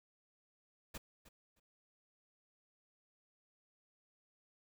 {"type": "noise with echo", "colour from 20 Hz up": "pink", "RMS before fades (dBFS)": -45, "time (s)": [0.94, 0.98], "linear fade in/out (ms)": 10, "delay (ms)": 310, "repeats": 2, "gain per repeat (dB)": -15, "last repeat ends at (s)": 1.6, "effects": []}